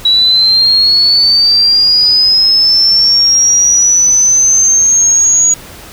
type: linear sweep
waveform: sine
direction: up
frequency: 3895 to 6760 Hz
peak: -5 dBFS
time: 0.05-5.54 s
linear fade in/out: 5 ms
effects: pink hiss -32 dBFS RMS until 5.92 s